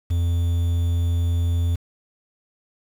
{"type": "tone with quantisation", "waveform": "triangle", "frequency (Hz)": 85.6, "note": "F2", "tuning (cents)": -34, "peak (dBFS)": -16, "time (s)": [0.1, 1.76], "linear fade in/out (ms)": 10, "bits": 7, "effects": []}